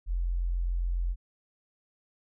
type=tone; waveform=sine; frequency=43.65 Hz; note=F1; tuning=in tune; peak=-26 dBFS; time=0.06-1.16 s; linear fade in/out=50 ms; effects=none